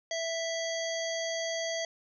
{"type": "harmonic tone with a mistuned harmonic", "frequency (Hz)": 659.3, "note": "E5", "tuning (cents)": 0, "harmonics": [1, 3, 5, 7, 9, 10], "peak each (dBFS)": [-33, -38, -40, -41, -43, -43], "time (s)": [0.11, 1.85], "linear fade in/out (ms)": 2, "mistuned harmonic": 10, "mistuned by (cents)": -46, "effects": []}